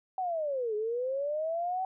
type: linear two-way sweep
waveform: sine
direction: down then up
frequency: 764 to 415.3 to 764 Hz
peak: -29 dBFS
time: 0.18-1.85 s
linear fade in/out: 2 ms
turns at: 0.75 s
effects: none